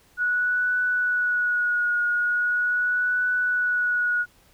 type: tone with vibrato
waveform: sine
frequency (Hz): 1463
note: F#6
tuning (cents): -20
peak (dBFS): -20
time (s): 0.17-4.26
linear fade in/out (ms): 50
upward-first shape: triangle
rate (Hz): 0.4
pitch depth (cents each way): 28
effects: pink hiss -58 dBFS RMS until 4.53 s